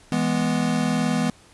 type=chord; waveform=square; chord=E major; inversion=none; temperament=equal with one note detuned; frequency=164.34 / 207.7 / 246.9 Hz; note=E3 / G#3 / B3; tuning=-5 / 0 / 0 cents; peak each=-26 / -26 / -24 dBFS; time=0.12-1.3 s; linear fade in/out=2 ms; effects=pink hiss -52 dBFS RMS until 1.53 s + resampled to 24000 Hz